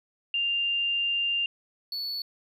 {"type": "tone pair in turn", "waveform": ["sine", "triangle"], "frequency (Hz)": [2794, 4435], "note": ["F7", "C#8"], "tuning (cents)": [0, 0], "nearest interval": "minor sixth", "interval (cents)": 800, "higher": "second", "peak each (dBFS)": [-24, -29], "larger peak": "first", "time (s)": [[0.34, 1.46], [1.92, 2.22]], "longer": "first", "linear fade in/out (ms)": 2, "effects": []}